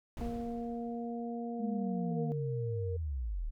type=noise with exponential decay; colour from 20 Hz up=brown; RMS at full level=-39 dBFS; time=0.17-1.37 s; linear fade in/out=1 ms; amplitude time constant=260 ms
type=harmonic tone; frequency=234.8 Hz; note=A#3; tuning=13 cents sharp; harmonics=1 / 2 / 3; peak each=-37 / -42 / -44 dBFS; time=0.21-2.32 s; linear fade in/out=0 ms
type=linear sweep; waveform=sine; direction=down; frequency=220 to 32.69 Hz; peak=-33 dBFS; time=1.59-3.51 s; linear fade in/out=20 ms
type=tone with pitch glide; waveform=sine; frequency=461.9 to 465.7 Hz; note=A#4 to A#4; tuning=-16 to -2 cents; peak=-38 dBFS; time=2.11-2.97 s; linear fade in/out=10 ms; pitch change=+14 cents; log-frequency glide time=2.41-2.67 s
effects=none